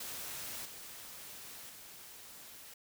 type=noise with level steps; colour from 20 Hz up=white; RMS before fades=-43 / -49 / -52 dBFS; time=0-2.74 s; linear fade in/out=5 ms; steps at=0.65 / 1.69 s; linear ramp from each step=5 ms; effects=none